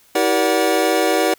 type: tone cluster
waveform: square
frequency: 322.6 / 385.3 / 476.3 / 579 / 742 Hz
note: E4 / G4 / A#4 / D5 / F#5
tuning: -37 / -30 / +37 / -25 / +5 cents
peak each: -22 dBFS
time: 0.15-1.34 s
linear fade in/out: 5 ms
effects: white hiss -53 dBFS RMS until 1.38 s